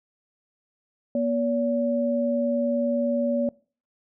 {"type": "tone pair together", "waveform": "sine", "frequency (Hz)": [240, 570.4], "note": ["B3", "C#5"], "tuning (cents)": [-49, 49], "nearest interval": "octave + minor third", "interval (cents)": 1498, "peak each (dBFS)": -24, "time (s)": [1.15, 3.49], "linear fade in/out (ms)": 2, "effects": ["noise-tail reverb RT60 0.4 s tail -23 dB re dry"]}